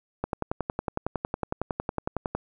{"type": "click train", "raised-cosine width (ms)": 1, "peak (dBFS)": -13, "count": 24, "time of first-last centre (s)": [0.24, 2.35], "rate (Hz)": 10.9, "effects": []}